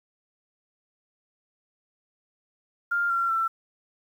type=tone with pitch steps; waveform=sine; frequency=1400 / 1369.6 / 1339.9 Hz; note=F6 / F6 / E6; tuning=+4 / -34 / +28 cents; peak=-22 dBFS; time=2.91-3.48 s; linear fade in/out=10 ms; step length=190 ms; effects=9-bit